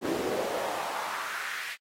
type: noise with high-pass filter sweep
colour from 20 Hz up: brown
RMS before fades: -33 dBFS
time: 0.01-1.77 s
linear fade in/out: 50 ms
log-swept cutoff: 320 to 2200 Hz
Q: 2.8
effects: AAC 48 kbps